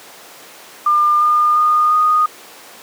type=tone with pitch steps; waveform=sine; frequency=1200 / 1211.8 / 1223.8 / 1235.9 Hz; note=D6 / D#6 / D#6 / D#6; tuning=+37 / -46 / -29 / -12 cents; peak=-10 dBFS; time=0.86-2.26 s; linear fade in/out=5 ms; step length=350 ms; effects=pink hiss -38 dBFS RMS until 2.82 s + high-pass 400 Hz 12 dB/octave